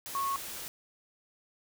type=tone in noise; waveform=sine; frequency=1100 Hz; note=C#6; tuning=14 cents flat; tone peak=-29 dBFS; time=0.15-0.36 s; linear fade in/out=0 ms; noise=white; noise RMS=-41 dBFS; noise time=0.06-0.68 s; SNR=+9 dB; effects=none